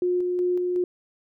sine tone with tremolo, 358.6 Hz, F4, 46 cents sharp, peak -20 dBFS, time 0.02-0.84 s, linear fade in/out 2 ms, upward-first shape square, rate 2.7 Hz, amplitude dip 25%, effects none

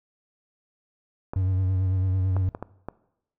clicks, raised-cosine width 1 ms, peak -18 dBFS, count 5, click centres 1.335 / 2.366 / 2.549 / 2.626 / 2.886 s
triangle tone with vibrato, 93.8 Hz, F#2, 24 cents sharp, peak -19 dBFS, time 1.36-2.49 s, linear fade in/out 0 ms, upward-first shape sine, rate 9 Hz, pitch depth 33 cents each way
effects noise-tail reverb RT60 0.8 s tail -20 dB re dry

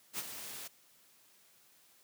white noise with ADSR envelope, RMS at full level -36 dBFS, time 0.13-0.68 s, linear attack 56 ms, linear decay 35 ms, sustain -9 dB, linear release 10 ms, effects white hiss -65 dBFS RMS until 2.03 s + high-pass 100 Hz 12 dB/octave

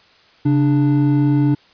triangle tone pair together, 137.15 / 294.5 Hz, C#3 / D4, -18 / +5 cents, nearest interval octave + minor second, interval 1323 cents, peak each -13 dBFS, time 0.45-1.55 s, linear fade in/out 10 ms, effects white hiss -51 dBFS RMS until 1.73 s + resampled to 11025 Hz

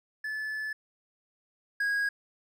triangle tone pair in turn, 1733 / 1644.7 Hz, A6 / G#6, -27 / -17 cents, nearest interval minor second, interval 90 cents, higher first, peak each -30 / -24 dBFS, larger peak second, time 0.24-0.73 / 1.8-2.09 s, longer first, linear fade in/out 5 ms, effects none

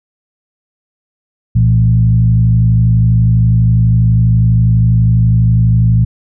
sine tone with frequency modulation, 116.4 Hz, A#2, 2 cents flat, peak -6 dBFS, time 1.55-6.05 s, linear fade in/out 10 ms, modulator 52.2 Hz, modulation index 0.78, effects none

